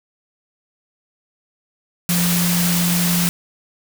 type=tone in noise; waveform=sine; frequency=174.61 Hz; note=F3; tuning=in tune; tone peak=-17 dBFS; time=2.09-3.29 s; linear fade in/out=0 ms; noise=white; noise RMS=-21 dBFS; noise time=2.09-3.29 s; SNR=+1 dB; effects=none